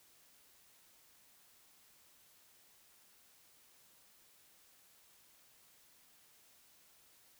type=silence; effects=white hiss -66 dBFS RMS until 7.39 s